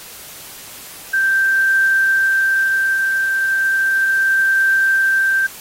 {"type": "tone with tremolo", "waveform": "sine", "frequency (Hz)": 1568, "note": "G6", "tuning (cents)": 0, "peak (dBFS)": -11, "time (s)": [1.13, 5.47], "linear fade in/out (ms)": 10, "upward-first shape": "triangle", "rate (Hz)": 0.35, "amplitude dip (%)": 35, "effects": ["white hiss -36 dBFS RMS until 5.6 s", "AAC 48 kbps"]}